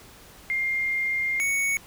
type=tone pair in turn; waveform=sine / square; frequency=2113 / 2223 Hz; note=C7 / C#7; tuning=+16 / +4 cents; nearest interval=minor second; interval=88 cents; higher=second; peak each=-23 dBFS; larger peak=neither; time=0.5-1.4 / 1.4-1.77 s; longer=first; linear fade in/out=0 ms; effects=pink hiss -49 dBFS RMS until 1.86 s